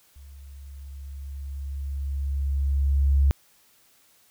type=tone with level ramp; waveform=sine; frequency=69.3 Hz; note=C#2; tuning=in tune; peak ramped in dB=-43 to -15 dBFS; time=0.16-3.31 s; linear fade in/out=0 ms; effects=white hiss -60 dBFS RMS until 4.3 s